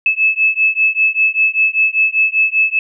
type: beating tone pair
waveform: sine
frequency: 2603 / 2608.1 Hz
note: E7 / E7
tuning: -22 / -19 cents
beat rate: 5.1 Hz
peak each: -14 dBFS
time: 0.06-2.79 s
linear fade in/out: 2 ms
effects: none